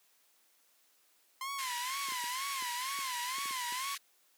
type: tone with vibrato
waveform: sawtooth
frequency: 1037 Hz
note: C6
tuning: 16 cents flat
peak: -33 dBFS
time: 1.41-3.95 s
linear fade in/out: 2 ms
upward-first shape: sine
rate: 2.1 Hz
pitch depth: 130 cents each way
type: band-pass noise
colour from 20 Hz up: pink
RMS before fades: -42 dBFS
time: 1.58-3.98 s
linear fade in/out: 10 ms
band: 1600 to 13000 Hz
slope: 48 dB/octave
type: clicks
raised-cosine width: 3 ms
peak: -36 dBFS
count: 9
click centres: 2.086 / 2.121 / 2.24 / 2.624 / 2.989 / 3.384 / 3.457 / 3.509 / 3.724 s
effects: white hiss -69 dBFS RMS until 4.37 s + high-pass 300 Hz 12 dB/octave